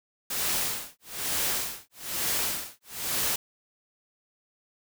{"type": "noise with tremolo", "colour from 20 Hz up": "white", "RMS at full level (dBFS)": -27, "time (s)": [0.3, 3.36], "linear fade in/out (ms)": 5, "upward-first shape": "sine", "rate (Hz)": 1.1, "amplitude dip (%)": 100, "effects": []}